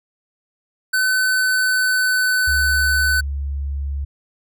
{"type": "tone with pitch glide", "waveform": "square", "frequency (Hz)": [1516, 1507.3], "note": ["F#6", "F#6"], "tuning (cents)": [42, 32], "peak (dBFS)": -16, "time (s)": [0.93, 3.21], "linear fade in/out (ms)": 10, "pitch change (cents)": -10, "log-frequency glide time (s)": [1.16, 2.28]}
{"type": "tone", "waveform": "sine", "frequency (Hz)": 69.9, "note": "C#2", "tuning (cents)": 15, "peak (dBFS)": -21, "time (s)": [2.47, 4.05], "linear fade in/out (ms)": 10}
{"effects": []}